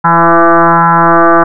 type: tone with frequency modulation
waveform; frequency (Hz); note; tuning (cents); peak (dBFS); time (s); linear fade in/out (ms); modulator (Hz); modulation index
sine; 168.6; E3; +39; -3; 0.04-1.44; 10; 168; 7.9
effects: none